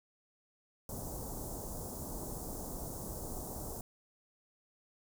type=band-stop noise; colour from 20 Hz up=pink; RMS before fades=-42 dBFS; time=0.89-3.81 s; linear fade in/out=2 ms; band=900 to 6700 Hz; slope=24 dB/octave; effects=none